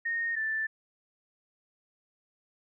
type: tone pair in turn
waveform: sine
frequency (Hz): 1850 / 1764.2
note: A#6 / A6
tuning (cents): -14 / +4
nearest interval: minor second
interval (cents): 82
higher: first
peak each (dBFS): -28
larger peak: neither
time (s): 0.05-0.36 / 0.36-0.67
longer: neither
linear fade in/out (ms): 10
effects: none